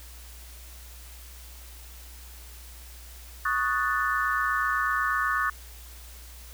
sine chord, D# half-diminished seventh, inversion third, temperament equal with one note detuned, 1116.4 / 1244.5 / 1480 / 1760 Hz, C#6 / D#6 / F#6 / A6, +12 / 0 / 0 / 0 cents, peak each -29 dBFS, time 3.45-5.5 s, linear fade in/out 5 ms, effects added 60 Hz sine -44 dBFS peak until 6.53 s + white hiss -49 dBFS RMS until 6.53 s

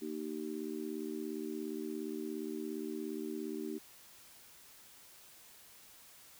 harmonic tone, 77.2 Hz, D#2, 13 cents flat, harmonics 3 / 4 / 5, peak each -43 / -41 / -42 dBFS, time 0.01-3.79 s, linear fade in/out 20 ms, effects white hiss -58 dBFS RMS until 6.39 s

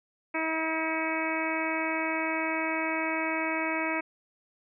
harmonic tone, 320.4 Hz, E4, 49 cents flat, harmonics 1 / 2 / 3 / 4 / 5 / 6 / 7 / 8, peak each -33 / -35 / -35 / -38 / -38 / -38 / -33 / -38 dBFS, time 0.34-4.01 s, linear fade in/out 10 ms, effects none

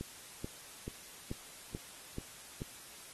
click train, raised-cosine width 3 ms, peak -26 dBFS, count 7, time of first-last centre 0.01-2.619 s, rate 2.3 Hz, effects white hiss -52 dBFS RMS until 3.13 s + AAC 32 kbps

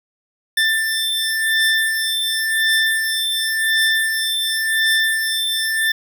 25% pulse beating tone pair, 1777 / 1777.92 Hz, A6 / A6, +17 / +18 cents, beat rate 0.92 Hz, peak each -15 / -16 dBFS, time 0.57-5.92 s, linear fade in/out 5 ms, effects none

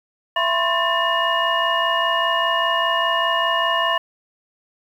sine tone cluster, 669 / 1015 / 1080 / 1783 / 2871 Hz, E5 / B5 / C#6 / A6 / F7, +25 / +47 / -45 / +22 / +47 cents, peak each -23 dBFS, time 0.36-3.98 s, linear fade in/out 5 ms, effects tanh soft clip ceiling -6 dBFS + 8-bit

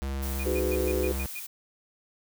square tone, 67.9 Hz, C#2, 35 cents flat, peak -30 dBFS, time 0.02-1.26 s, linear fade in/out 0 ms
blue noise, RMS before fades -39 dBFS, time 0.22-1.47 s, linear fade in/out 10 ms
sine tone bursts, 2452 Hz, D#7, 26 cents flat, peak -35 dBFS, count 7, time 0.39-1.4 s, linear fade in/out 10 ms, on 50 ms, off 110 ms
sine chord, G# minor seventh, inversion second, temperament equal with one note detuned, 311.1 / 370 / 415.3 / 504.6 Hz, D#4 / F#4 / G#4 / B4, 0 / 0 / 0 / +37 cents, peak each -34 / -29 / -33 / -31 dBFS, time 0.45-1.13 s, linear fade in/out 20 ms
effects none

